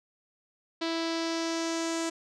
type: tone with low-pass filter sweep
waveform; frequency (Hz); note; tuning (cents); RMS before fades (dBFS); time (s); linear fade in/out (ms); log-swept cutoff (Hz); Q
sawtooth; 329.6; E4; 0; -31; 0.81-2.1; 10; 4300 to 7400; 2.7
effects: none